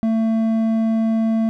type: tone with hard clipping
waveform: sine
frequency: 223.6 Hz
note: A3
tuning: 28 cents sharp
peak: -17 dBFS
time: 0.03-1.49 s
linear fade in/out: 0 ms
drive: 6 dB
effects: none